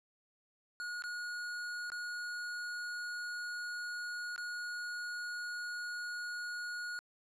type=tone with dropouts; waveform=square; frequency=1445 Hz; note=F#6; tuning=41 cents flat; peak=-39 dBFS; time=0.8-6.99 s; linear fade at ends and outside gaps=0 ms; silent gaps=1.022-1.039 / 1.901-1.919 / 4.361-4.379 s; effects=low-pass 8000 Hz 12 dB/octave